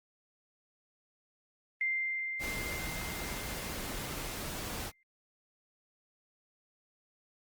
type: tone with exponential decay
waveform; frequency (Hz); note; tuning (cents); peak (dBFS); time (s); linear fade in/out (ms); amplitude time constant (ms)
sine; 2093; C7; 0; -28; 1.81-5.03; 1; 700
type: noise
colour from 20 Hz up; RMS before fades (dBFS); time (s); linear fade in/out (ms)
pink; -39; 2.39-4.92; 50
effects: Opus 32 kbps